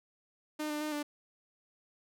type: tone with pitch steps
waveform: sawtooth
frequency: 304.2 / 298.8 / 304.6 / 294.3 Hz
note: D#4 / D4 / D#4 / D4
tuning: -39 / +30 / -37 / +4 cents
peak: -30 dBFS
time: 0.59-1.03 s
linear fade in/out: 10 ms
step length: 110 ms
effects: none